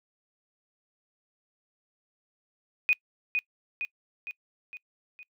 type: tone with echo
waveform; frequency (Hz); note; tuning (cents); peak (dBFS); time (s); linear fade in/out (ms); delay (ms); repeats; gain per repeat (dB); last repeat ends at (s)
sine; 2484; D#7; -3; -19; 2.89-2.93; 0; 460; 5; -5; 5.23
effects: noise-tail reverb RT60 0.1 s tail -25 dB re dry